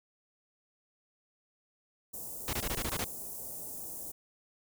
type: band-stop noise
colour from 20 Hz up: white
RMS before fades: -42 dBFS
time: 2.13-4.12 s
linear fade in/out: 10 ms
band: 750 to 7400 Hz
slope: 24 dB/octave
type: noise bursts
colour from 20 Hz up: pink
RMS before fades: -34 dBFS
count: 8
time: 2.48-3.041 s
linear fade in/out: 0 ms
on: 50 ms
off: 23 ms
effects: none